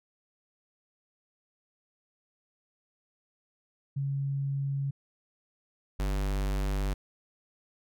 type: tone pair in turn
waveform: sine / square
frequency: 138.59 / 49 Hz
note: C#3 / G1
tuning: 0 / 0 cents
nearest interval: octave + tritone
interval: 1800 cents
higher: first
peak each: -28 dBFS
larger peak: neither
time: 3.96-4.91 / 5.99-6.94 s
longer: neither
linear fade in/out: 10 ms
effects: none